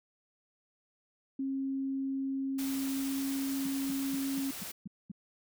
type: tone with pitch glide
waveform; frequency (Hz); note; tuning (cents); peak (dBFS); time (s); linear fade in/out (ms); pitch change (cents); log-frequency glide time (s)
sine; 270 to 272.3; C#4 to C#4; -45 to -31; -31; 1.39-4.51; 5; +14; 2.83-3.21
type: noise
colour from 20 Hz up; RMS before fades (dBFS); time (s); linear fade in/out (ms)
white; -42; 2.58-4.72; 10
type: tone bursts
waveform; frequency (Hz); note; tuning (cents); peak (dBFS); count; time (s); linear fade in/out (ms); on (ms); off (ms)
sine; 196; G3; 0; -37; 7; 3.65-5.117; 5; 21; 220
effects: none